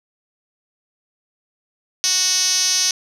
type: tone with band-pass filter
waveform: 5% pulse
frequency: 370 Hz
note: F#4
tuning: in tune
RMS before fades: -18 dBFS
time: 2.04-2.91 s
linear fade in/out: 0 ms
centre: 6100 Hz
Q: 7.2
effects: none